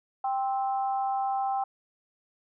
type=harmonic tone; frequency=262.2 Hz; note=C4; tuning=4 cents sharp; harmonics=3 / 4 / 5; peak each=-26 / -37 / -40 dBFS; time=0.24-1.64 s; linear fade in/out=5 ms; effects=none